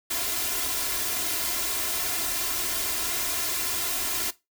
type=noise with comb filter; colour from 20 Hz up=white; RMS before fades=-28 dBFS; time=0.1-4.31 s; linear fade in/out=10 ms; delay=2.9 ms; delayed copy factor=+0.9; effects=noise-tail reverb RT60 0.2 s tail -17 dB re dry